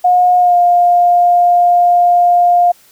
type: tone with pitch glide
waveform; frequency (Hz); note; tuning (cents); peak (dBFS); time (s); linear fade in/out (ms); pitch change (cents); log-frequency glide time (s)
sine; 720 to 704.4; F#5 to F5; -47 to +15; -6; 0.04-2.72; 10; -38; 0.38-0.56
effects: white hiss -47 dBFS RMS until 2.91 s